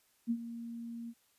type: tone with ADSR envelope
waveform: sine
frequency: 233.1 Hz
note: A#3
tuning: in tune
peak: -27 dBFS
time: 0.27-1.14 s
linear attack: 36 ms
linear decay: 62 ms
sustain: -13 dB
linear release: 51 ms
effects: white hiss -71 dBFS RMS until 1.38 s + resampled to 32000 Hz